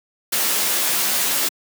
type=noise with comb filter; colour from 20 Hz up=white; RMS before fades=-20 dBFS; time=0.32-1.49 s; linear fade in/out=10 ms; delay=14 ms; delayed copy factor=+0.75; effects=high-pass 200 Hz 12 dB/octave